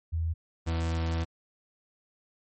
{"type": "tone pair in turn", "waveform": ["sine", "40% pulse"], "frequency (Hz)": [81.9, 82.42], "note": ["E2", "E2"], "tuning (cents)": [-11, 0], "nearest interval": "unison", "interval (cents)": 11, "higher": "second", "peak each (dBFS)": [-26, -26], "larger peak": "neither", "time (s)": [[0.12, 0.34], [0.66, 1.25]], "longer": "second", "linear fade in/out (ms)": 20, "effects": ["MP3 32 kbps"]}